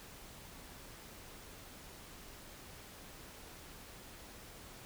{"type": "silence", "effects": ["pink hiss -53 dBFS RMS until 4.85 s"]}